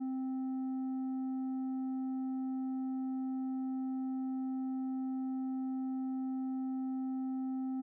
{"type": "tone with tanh clipping", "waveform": "sine", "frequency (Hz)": 261.6, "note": "C4", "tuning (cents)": 0, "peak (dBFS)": -35, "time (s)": [0, 7.82], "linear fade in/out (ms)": 20, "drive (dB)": 5, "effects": []}